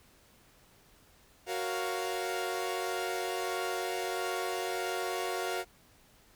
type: chord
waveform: sawtooth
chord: Gb major seventh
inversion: none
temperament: equal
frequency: 370 / 466.2 / 554.4 / 698.5 Hz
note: Gb4 / Bb4 / Db5 / F5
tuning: 0 / 0 / 0 / 0 cents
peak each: -32 / -35 / -38 / -33 dBFS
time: 1.46-5.65 s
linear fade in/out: 50 ms
effects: pink hiss -62 dBFS RMS until 6.35 s